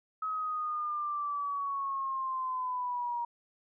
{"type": "linear sweep", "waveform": "sine", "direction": "down", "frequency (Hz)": [1280, 945], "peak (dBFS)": -31, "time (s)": [0.22, 3.25], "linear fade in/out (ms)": 5, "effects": []}